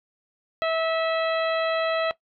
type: harmonic tone with a mistuned harmonic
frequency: 650 Hz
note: E5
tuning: 24 cents flat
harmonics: 1 / 2 / 3 / 4 / 5 / 6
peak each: -23 / -29 / -33 / -35 / -37 / -39 dBFS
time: 0.62-2.11 s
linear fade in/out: 0 ms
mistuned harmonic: 6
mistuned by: +35 cents
effects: noise-tail reverb RT60 0.1 s tail -17 dB re dry